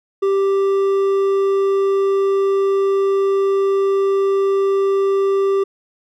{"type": "tone with hard clipping", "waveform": "triangle", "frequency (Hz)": 392, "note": "G4", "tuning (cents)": 0, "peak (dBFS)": -15, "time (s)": [0.22, 5.64], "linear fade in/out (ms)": 10, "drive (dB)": 9, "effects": []}